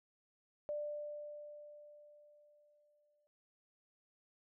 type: tone with exponential decay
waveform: sine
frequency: 592 Hz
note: D5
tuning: 14 cents sharp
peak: -36 dBFS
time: 0.69-3.27 s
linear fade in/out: 0 ms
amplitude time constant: 560 ms
effects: noise-tail reverb RT60 0.2 s tail -21 dB re dry